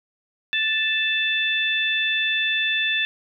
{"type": "harmonic tone", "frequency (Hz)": 880, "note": "A5", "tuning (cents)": 0, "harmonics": [2, 3, 4], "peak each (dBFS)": [-24, -24, -24], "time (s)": [0.53, 3.05], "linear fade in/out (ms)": 0, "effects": []}